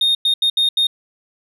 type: tone bursts at uneven times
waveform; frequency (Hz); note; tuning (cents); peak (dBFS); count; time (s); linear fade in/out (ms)
sine; 3688; A#7; -19; -10; 5; 0.01-0.15 / 0.25-0.34 / 0.42-0.5 / 0.57-0.69 / 0.77-0.87; 5
effects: tanh soft clip ceiling -12 dBFS